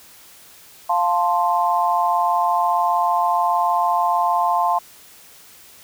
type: chord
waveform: sine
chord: F major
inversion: none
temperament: equal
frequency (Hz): 698.5 / 880 / 1046.5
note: F5 / A5 / C6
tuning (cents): 0 / 0 / 0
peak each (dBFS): -20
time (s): 0.89-4.79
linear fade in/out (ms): 10
effects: white hiss -46 dBFS RMS until 5.83 s